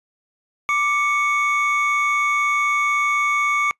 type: tone pair together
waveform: triangle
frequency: 1174.7 / 2221 Hz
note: D6 / C#7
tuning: 0 / +3 cents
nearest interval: major seventh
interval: 1103 cents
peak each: -18 dBFS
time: 0.69-3.71 s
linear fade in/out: 0 ms
effects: noise-tail reverb RT60 0.1 s tail -24 dB re dry + resampled to 24000 Hz